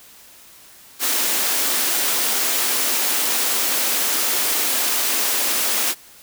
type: high-pass noise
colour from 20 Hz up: white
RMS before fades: -20 dBFS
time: 0.99-5.95 s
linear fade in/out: 50 ms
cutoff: 220 Hz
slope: 48 dB/octave
effects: white hiss -46 dBFS RMS until 6.22 s